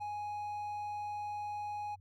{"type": "tone", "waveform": "triangle", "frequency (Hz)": 832, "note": "G#5", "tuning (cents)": 3, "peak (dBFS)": -35, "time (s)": [0, 1.96], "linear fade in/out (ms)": 20, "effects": ["added 95 Hz sine -56 dBFS peak until 2 s"]}